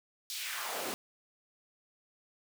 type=noise with high-pass filter sweep; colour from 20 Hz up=pink; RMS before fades=-38 dBFS; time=0.3-0.94 s; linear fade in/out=0 ms; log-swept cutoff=4400 to 270 Hz; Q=1.7; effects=none